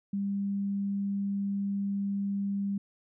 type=tone; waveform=sine; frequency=199.2 Hz; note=G3; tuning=28 cents sharp; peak=-28 dBFS; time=0.13-2.78 s; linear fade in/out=5 ms; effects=none